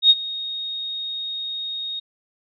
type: tone with ADSR envelope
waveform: sine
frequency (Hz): 3729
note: A#7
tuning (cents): 0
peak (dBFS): -7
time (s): 0.02-2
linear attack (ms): 81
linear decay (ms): 39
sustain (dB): -19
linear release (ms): 11
effects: none